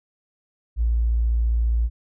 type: tone with tanh clipping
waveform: triangle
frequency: 57.4 Hz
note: A#1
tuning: 26 cents flat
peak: -17 dBFS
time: 0.76-1.9 s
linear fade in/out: 50 ms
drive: 3 dB
effects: none